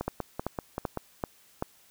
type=two click trains; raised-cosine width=1 ms; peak=-17 / -15 dBFS; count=6 / 5; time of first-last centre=0.01-0.973 / 0.08-1.624 s; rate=5.19 / 2.59 Hz; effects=white hiss -60 dBFS RMS until 1.9 s